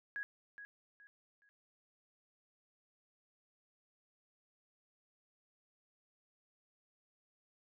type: tone with echo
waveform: sine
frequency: 1661.2 Hz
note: G#6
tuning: in tune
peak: -38 dBFS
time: 0.16-0.23 s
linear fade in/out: 0 ms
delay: 420 ms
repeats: 3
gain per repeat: -10 dB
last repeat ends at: 1.49 s
effects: none